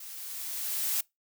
blue noise with level ramp, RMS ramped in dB -44 to -28 dBFS, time 0-1.01 s, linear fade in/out 5 ms, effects noise-tail reverb RT60 0.2 s tail -25 dB re dry

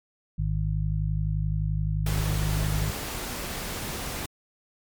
harmonic tone, 51.6 Hz, G#1, 10 cents flat, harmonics 1 / 2 / 3, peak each -27 / -29 / -28 dBFS, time 0.38-2.91 s, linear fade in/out 10 ms
pink noise, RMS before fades -33 dBFS, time 2.06-4.26 s, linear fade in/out 5 ms
effects MP3 96 kbps

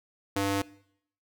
square tone with high-pass filter, 99 Hz, G2, 18 cents sharp, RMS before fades -28 dBFS, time 0.36-0.62 s, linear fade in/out 5 ms, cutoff 240 Hz, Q 0.92, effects noise-tail reverb RT60 0.7 s tail -21 dB re dry

